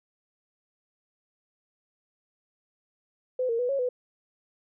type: tone with pitch steps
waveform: sine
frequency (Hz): 508 / 461.3 / 492.6 / 551 / 497.8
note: B4 / A#4 / B4 / C#5 / B4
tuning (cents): +49 / -18 / -5 / -11 / +14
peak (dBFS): -24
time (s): 3.39-3.89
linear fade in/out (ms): 5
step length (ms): 100
effects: none